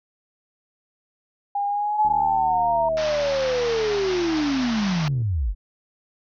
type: tone with pitch glide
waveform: sine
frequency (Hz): 810 to 930.4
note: G#5 to A#5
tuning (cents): -43 to -4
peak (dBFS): -21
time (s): 1.55-2.89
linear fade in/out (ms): 5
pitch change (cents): +239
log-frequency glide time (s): 1.67-2.69
type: linear sweep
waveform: sine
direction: down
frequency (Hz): 868 to 38.46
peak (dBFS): -20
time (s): 1.96-5.55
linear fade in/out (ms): 50
type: click train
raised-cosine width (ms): 3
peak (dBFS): -29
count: 245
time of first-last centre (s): 2.05-5.219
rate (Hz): 77
type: band-pass noise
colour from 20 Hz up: pink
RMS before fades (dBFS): -32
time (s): 2.97-5.08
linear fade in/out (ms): 0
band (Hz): 610 to 6000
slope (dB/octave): 96
effects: none